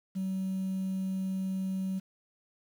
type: tone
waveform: sine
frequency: 189.7 Hz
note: F#3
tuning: 43 cents sharp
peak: -28 dBFS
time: 0.15-2 s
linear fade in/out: 20 ms
effects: tanh soft clip ceiling -28 dBFS + 9-bit